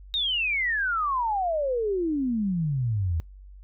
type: exponential sweep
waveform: sine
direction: down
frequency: 3789 to 77.78 Hz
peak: -23 dBFS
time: 0.14-3.2 s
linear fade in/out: 0 ms
effects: noise-tail reverb RT60 0.2 s tail -26 dB re dry + added 48 Hz sine -43 dBFS peak until 3.63 s